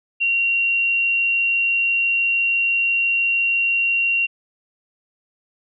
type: tone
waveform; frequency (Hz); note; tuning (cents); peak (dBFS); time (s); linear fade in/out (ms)
sine; 2753; F7; -25; -16; 0.2-4.27; 20
effects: none